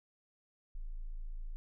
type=tone; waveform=sine; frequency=27.5 Hz; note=A0; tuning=in tune; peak=-38 dBFS; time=0.75-1.56 s; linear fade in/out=0 ms; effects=none